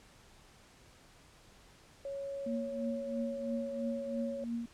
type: tone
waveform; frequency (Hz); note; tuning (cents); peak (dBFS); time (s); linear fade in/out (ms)
sine; 554.4; C#5; 0; -37; 2.05-4.44; 2
type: tone with tremolo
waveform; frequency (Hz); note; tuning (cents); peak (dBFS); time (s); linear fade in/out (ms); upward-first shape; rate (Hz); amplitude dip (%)
sine; 233.8; A#3; +5; -32; 2.46-4.66; 5; triangle; 3; 85
effects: pink hiss -60 dBFS RMS until 4.73 s + low-pass 9000 Hz 12 dB/octave